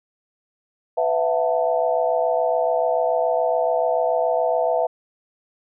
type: tone cluster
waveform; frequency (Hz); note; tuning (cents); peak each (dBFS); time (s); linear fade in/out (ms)
sine; 501 / 658 / 725 / 887; B4 / E5 / F#5 / A5; +25 / -3 / -35 / +14; -23 / -20 / -25 / -28; 0.97-4.87; 10
effects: none